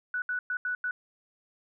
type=tone bursts at uneven times; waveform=sine; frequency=1480 Hz; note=F#6; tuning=in tune; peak=-28 dBFS; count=5; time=0.14-0.22 / 0.29-0.39 / 0.5-0.57 / 0.65-0.75 / 0.84-0.91 s; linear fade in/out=2 ms; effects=none